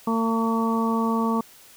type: harmonic tone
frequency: 226.6 Hz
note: A#3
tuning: 49 cents flat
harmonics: 1 / 2 / 3 / 4 / 5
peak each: -22 / -29 / -35 / -29 / -28 dBFS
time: 0.07-1.41 s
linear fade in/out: 5 ms
effects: white hiss -50 dBFS RMS until 1.76 s